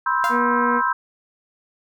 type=chord; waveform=sine; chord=C major seventh; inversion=third; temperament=just; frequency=981.1 / 1046.5 / 1308.1 / 1569.8 Hz; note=B5 / C6 / E6 / G6; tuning=-12 / 0 / -14 / +2 cents; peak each=-23 / -22 / -24 / -24 dBFS; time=0.06-0.93 s; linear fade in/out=5 ms
type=tone with exponential decay; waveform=sawtooth; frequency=694 Hz; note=F5; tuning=11 cents flat; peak=-18 dBFS; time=0.24-0.45 s; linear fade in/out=0 ms; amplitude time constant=45 ms
type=harmonic tone; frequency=240.7 Hz; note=B3; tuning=44 cents flat; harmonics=1 / 2 / 3 / 4 / 5 / 6 / 7 / 8 / 9 / 10; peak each=-23 / -25 / -36 / -42 / -40 / -45 / -44 / -43 / -40 / -49 dBFS; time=0.29-0.82 s; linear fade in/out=50 ms
effects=none